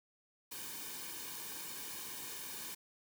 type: noise with comb filter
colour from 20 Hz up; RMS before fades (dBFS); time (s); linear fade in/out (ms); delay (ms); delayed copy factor
white; -45; 0.51-2.75; 10; 1.5; -0.7
effects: none